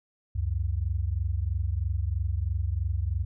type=tone pair together; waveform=sine; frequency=68.92 / 92 Hz; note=C#2 / F#2; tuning=-9 / -9 cents; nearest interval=perfect fourth; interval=500 cents; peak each=-28 dBFS; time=0.35-3.25 s; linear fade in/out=10 ms; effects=none